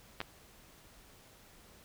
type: clicks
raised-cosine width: 0.3 ms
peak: -19 / -23 dBFS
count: 2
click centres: 0.204 / 0.214 s
effects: pink hiss -59 dBFS RMS until 1.84 s